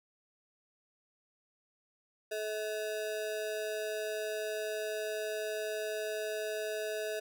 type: ring-modulated tone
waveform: square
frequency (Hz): 536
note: C5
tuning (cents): +42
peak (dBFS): -32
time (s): 2.31-7.2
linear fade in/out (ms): 10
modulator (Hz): 106
effects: none